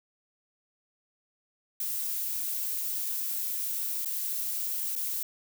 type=noise with dropouts; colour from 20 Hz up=violet; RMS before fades=-32 dBFS; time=1.8-5.23 s; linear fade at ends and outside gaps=2 ms; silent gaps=4.048-4.057 / 4.954-4.961 s; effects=none